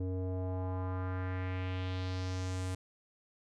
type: tone with low-pass filter sweep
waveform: square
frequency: 92.5 Hz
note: F#2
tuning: in tune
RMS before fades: -36 dBFS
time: 0-2.75 s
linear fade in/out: 5 ms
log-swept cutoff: 400 to 9300 Hz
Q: 2.1
effects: none